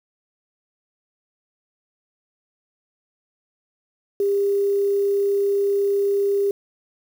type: tone with quantisation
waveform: sine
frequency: 400.6 Hz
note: G4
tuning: 38 cents sharp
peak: -17 dBFS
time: 4.2-6.51 s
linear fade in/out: 2 ms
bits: 7
effects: none